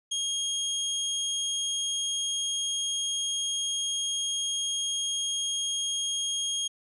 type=tone; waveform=25% pulse; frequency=3256 Hz; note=G#7; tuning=35 cents flat; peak=-24 dBFS; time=0.11-6.68 s; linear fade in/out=10 ms; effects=resampled to 24000 Hz